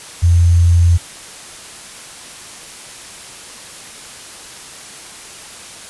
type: tone with sample-and-hold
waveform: sine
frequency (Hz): 86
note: F2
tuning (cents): -26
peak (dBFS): -7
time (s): 0.22-0.98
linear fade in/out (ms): 20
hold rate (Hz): 6300
effects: white hiss -34 dBFS RMS until 5.89 s + resampled to 24000 Hz